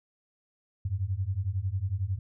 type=beating tone pair; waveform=sine; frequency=90 / 101 Hz; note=F#2 / G#2; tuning=-47 / -48 cents; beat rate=11 Hz; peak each=-31 / -30 dBFS; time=0.85-2.19 s; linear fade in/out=5 ms; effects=none